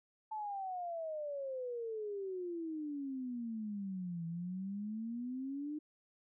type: exponential two-way sweep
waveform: sine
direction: down then up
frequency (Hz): 880 to 164.7 to 306.3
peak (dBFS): -38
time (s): 0.31-5.79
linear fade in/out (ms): 10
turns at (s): 4.26
effects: none